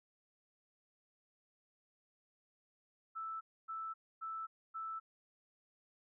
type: tone bursts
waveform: sine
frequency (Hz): 1318.5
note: E6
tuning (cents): 0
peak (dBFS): -40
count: 4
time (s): 3.15-5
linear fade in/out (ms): 20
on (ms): 260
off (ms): 270
effects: none